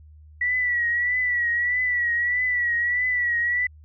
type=tone with vibrato; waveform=sine; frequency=1944 Hz; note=B6; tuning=28 cents flat; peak=-20 dBFS; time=0.41-3.67 s; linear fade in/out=5 ms; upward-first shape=triangle; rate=1.6 Hz; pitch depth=62 cents each way; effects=added 76 Hz sine -45 dBFS peak until 3.84 s